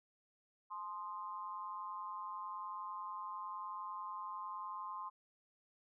sine tone with amplitude modulation, 1046.5 Hz, C6, in tune, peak -38 dBFS, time 0.7-5.1 s, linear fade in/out 20 ms, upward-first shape sine, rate 189 Hz, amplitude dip 85%, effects none

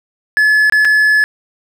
triangle tone with dropouts, 1715 Hz, A6, 45 cents flat, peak -6 dBFS, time 0.37-1.24 s, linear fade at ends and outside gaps 0 ms, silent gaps 0.698-0.723 / 0.848-0.852 s, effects none

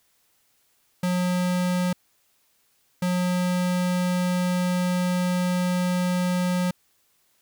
square tone pair in turn, 180 / 180 Hz, F#3 / F#3, -47 / -47 cents, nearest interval unison, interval 0 cents, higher neither, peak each -22 dBFS, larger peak neither, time 1.03-1.93 / 3.02-6.71 s, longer second, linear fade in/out 5 ms, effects white hiss -66 dBFS RMS until 7.41 s

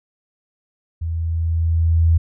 sine tone with level ramp, 82.41 Hz, E2, in tune, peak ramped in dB -21 to -10 dBFS, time 1.01-2.18 s, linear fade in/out 10 ms, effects none

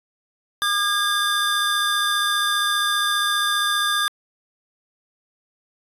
square tone cluster, 1208 / 1630 / 3549 Hz, D6 / G#6 / A7, +48 / -33 / +14 cents, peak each -24 dBFS, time 0.62-4.08 s, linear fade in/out 0 ms, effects resampled to 32000 Hz

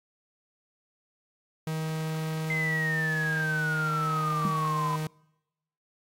45% pulse tone with pitch glide, 158.2 to 155.57 Hz, D#3 to D#3, +29 to 0 cents, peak -29 dBFS, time 1.67-5.07 s, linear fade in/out 2 ms, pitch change -29 cents, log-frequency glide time 3.03-3.72 s
sine exponential sweep, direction down, 2080 to 1000 Hz, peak -27 dBFS, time 2.5-4.96 s, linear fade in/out 2 ms
sine tone with exponential decay, 194 Hz, G3, 18 cents flat, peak -22 dBFS, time 4.45-4.57 s, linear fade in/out 2 ms, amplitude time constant 26 ms
effects noise-tail reverb RT60 0.9 s tail -25 dB re dry + AAC 64 kbps

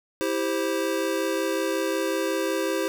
square chord, C major, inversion first, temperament just, 327 / 392.4 / 523.3 Hz, E4 / G4 / C5, -14 / +2 / 0 cents, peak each -29 dBFS, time 0.21-2.88 s, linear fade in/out 0 ms, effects none

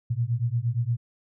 sine beating tone pair, 114.3 / 122.9 Hz, A#2 / B2, -34 / -8 cents, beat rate 8.6 Hz, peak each -26 dBFS, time 0.1-0.97 s, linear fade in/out 10 ms, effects none

